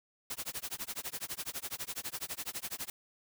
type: noise with tremolo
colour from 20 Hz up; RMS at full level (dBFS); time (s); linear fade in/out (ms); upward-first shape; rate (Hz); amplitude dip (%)
white; -37; 0.3-2.9; 2; sine; 12; 100
effects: none